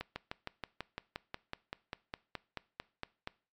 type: slowing click train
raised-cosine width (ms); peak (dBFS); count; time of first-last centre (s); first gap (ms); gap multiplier
0.3; -22; 18; 0.01-3.274; 150; 1.03
effects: noise-tail reverb RT60 0.4 s tail -21 dB re dry + MP3 96 kbps